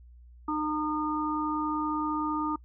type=harmonic tone; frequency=305.1 Hz; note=D#4; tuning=34 cents flat; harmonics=1 / 3 / 4; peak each=-30 / -33 / -32 dBFS; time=0.48-2.56 s; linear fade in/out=5 ms; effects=noise-tail reverb RT60 0.1 s tail -26 dB re dry + added 60 Hz sine -49 dBFS peak until 2.64 s